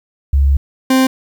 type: tone pair in turn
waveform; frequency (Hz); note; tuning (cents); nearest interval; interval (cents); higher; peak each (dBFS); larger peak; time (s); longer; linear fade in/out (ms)
sine / 40% pulse; 69.3 / 261.6; C#2 / C4; 0 / 0; octave + major seventh; 2300; second; -8; neither; 0.33-0.57 / 0.9-1.07; first; 5
effects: 8-bit